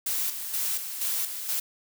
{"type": "noise with tremolo", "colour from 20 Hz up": "blue", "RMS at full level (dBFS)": -28, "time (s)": [0.06, 1.6], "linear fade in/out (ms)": 5, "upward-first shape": "square", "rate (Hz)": 2.1, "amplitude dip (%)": 55, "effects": []}